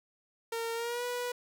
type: tone with pitch glide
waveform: sawtooth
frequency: 459.2 to 489.3 Hz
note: A#4 to B4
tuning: -26 to -16 cents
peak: -29 dBFS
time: 0.52-1.32 s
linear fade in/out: 5 ms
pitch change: +110 cents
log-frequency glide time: 0.74-1.04 s
effects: none